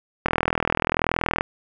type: click train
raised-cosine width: 0.5 ms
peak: -4 dBFS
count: 48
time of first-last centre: 0.26-1.409 s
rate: 40.9 Hz
effects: none